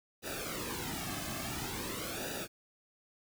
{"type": "noise with flanger", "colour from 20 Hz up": "pink", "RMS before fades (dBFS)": -39, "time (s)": [0.22, 2.48], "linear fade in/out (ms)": 50, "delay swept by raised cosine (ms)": [0.93, 2.13], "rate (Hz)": 0.48, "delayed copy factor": -0.8, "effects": []}